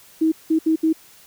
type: tone bursts at uneven times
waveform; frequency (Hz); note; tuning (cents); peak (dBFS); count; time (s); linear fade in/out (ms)
sine; 319.4; D#4; +45; -14; 4; 0.21-0.32 / 0.5-0.59 / 0.66-0.76 / 0.83-0.93; 10
effects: white hiss -49 dBFS RMS until 1.26 s